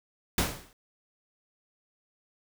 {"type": "noise with exponential decay", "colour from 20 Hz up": "pink", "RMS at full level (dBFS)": -23, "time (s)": [0.38, 0.73], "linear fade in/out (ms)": 2, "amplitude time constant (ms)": 76, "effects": []}